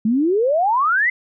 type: exponential sweep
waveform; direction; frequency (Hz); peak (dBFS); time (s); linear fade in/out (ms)
sine; up; 208.1 to 2074; -14; 0.05-1.1; 5
effects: none